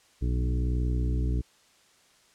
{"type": "harmonic tone with a mistuned harmonic", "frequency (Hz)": 61, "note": "B1", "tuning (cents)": -21, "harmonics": [1, 2, 3, 4, 5, 6, 7], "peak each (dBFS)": [-25, -31, -40, -40, -38, -46, -44], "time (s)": [0.21, 1.42], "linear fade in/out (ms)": 20, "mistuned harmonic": 3, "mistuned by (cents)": 15, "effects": ["white hiss -61 dBFS RMS until 2.34 s", "low-pass 8000 Hz 12 dB/octave"]}